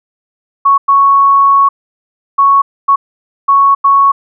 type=tone bursts at uneven times; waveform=sine; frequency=1109 Hz; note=C#6; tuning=in tune; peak=-4 dBFS; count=6; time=0.65-0.78 / 0.88-1.69 / 2.38-2.62 / 2.88-2.96 / 3.48-3.75 / 3.84-4.12 s; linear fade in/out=10 ms; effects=none